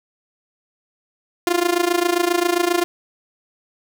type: tone with amplitude modulation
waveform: sawtooth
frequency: 349.2 Hz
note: F4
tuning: in tune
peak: -9 dBFS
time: 1.47-2.84 s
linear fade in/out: 0 ms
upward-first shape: sine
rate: 27.5 Hz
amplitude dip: 85%
effects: none